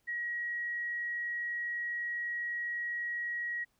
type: tone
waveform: sine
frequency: 1904 Hz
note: A#6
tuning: 36 cents sharp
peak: -33 dBFS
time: 0.07-3.65 s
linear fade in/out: 20 ms
effects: pink hiss -75 dBFS RMS until 3.79 s